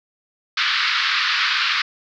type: band-pass noise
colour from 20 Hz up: pink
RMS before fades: -20 dBFS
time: 0.57-1.82 s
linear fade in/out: 5 ms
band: 1200 to 4800 Hz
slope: 48 dB/octave
effects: none